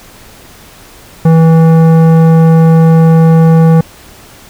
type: tone with tanh clipping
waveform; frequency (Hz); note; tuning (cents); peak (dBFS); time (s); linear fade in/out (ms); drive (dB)
triangle; 162.8; E3; -21; -4; 1.25-3.81; 5; 18
effects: pink hiss -36 dBFS RMS until 4.49 s